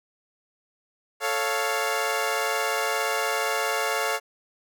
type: chord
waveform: 15% pulse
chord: A augmented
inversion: none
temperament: equal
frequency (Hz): 440 / 554.4 / 698.5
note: A4 / C#5 / E#5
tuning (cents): 0 / 0 / 0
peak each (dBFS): -22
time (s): 1.2-4.2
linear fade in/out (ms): 50
effects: none